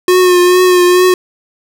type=tone with vibrato; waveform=square; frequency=361.2 Hz; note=F#4; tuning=42 cents flat; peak=-6 dBFS; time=0.08-1.14 s; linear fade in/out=2 ms; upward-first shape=triangle; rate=2.3 Hz; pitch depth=35 cents each way; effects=none